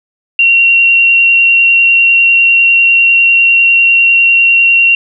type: tone with vibrato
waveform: sine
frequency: 2746 Hz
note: F7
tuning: 30 cents flat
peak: -4 dBFS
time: 0.39-4.95 s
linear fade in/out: 2 ms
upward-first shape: sine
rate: 10 Hz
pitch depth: 11 cents each way
effects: none